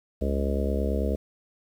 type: harmonic tone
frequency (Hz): 69.2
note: C#2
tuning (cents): -2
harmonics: 1 / 3 / 4 / 5 / 6 / 7 / 8 / 9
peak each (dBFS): -26 / -31 / -35 / -37 / -34 / -33 / -37 / -35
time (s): 0.21-1.16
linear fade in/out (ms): 10
effects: 9-bit